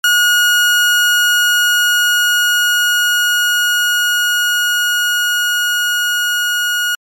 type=tone with level ramp; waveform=30% pulse; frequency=1444 Hz; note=F#6; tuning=43 cents flat; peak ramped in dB=-6 to -11 dBFS; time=0.04-6.95 s; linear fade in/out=2 ms; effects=MP3 64 kbps